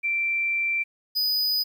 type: tone pair in turn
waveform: sine / square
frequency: 2349 / 4977 Hz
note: D7 / D#8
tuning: 0 / 0 cents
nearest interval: octave + minor second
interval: 1300 cents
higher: second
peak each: -22 dBFS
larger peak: neither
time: 0.03-0.84 / 1.15-1.64 s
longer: first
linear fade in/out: 20 ms
effects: 10-bit